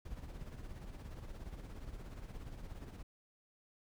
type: noise with tremolo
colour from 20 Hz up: brown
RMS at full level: -45 dBFS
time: 0.05-3.03 s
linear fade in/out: 5 ms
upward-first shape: sine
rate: 17 Hz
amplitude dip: 55%
effects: none